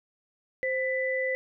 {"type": "tone pair together", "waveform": "sine", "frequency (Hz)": [520.7, 1990], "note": ["C5", "B6"], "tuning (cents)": [-8, 13], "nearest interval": "octave + major seventh", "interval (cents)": 2321, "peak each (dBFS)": [-28, -29], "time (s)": [0.63, 1.35], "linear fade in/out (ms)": 0, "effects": []}